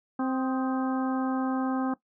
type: harmonic tone with a mistuned harmonic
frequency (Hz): 261.6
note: C4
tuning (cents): 0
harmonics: 1 / 2 / 3 / 4 / 5 / 6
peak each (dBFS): -26 / -38 / -34 / -39 / -39 / -44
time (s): 0.19-1.94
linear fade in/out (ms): 5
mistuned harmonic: 5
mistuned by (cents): -63
effects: noise-tail reverb RT60 0.1 s tail -17 dB re dry